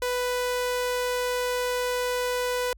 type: tone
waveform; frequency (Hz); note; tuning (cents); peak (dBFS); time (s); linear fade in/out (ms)
sawtooth; 495.4; B4; +5; -21; 0.02-2.73; 2
effects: added 50 Hz sine -48 dBFS peak until 2.77 s